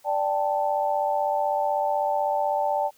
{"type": "chord", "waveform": "sine", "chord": "D suspended fourth", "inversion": "none", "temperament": "equal", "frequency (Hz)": [587.3, 784, 880], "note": ["D5", "G5", "A5"], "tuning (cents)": [0, 0, 0], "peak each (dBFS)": -26, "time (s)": [0.04, 2.91], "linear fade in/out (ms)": 50, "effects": ["white hiss -59 dBFS RMS until 2.97 s"]}